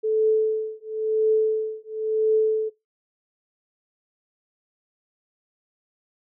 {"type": "tone with tremolo", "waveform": "sine", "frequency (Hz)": 436.4, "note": "A4", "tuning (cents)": -14, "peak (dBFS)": -15, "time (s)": [0.03, 2.7], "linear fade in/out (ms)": 20, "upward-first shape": "triangle", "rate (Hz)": 0.97, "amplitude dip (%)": 100, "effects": ["noise-tail reverb RT60 0.2 s tail -20 dB re dry"]}